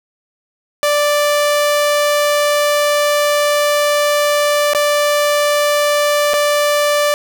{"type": "tone with dropouts", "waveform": "sawtooth", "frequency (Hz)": 587, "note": "D5", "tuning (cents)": -1, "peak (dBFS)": -8, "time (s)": [0.83, 7.14], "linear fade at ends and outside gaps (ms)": 0, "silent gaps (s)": [[4.734, 4.748], [6.335, 6.339]], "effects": ["7-bit"]}